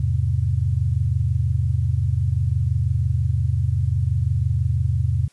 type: chord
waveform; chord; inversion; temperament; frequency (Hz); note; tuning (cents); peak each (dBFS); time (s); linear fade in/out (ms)
sine; E augmented; none; just; 82.41 / 103.01 / 128.76; E2 / G#2 / B#2; 0 / -14 / -27; -22; 0-5.28; 5
effects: white hiss -58 dBFS RMS until 5.32 s + resampled to 24000 Hz